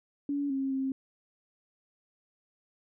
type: tone with pitch steps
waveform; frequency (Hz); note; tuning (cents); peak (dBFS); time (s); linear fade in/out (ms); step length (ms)
sine; 284.5 / 269.8 / 266.8; C#4 / C#4 / C4; +45 / -47 / +34; -28; 0.29-0.92; 2; 210
effects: none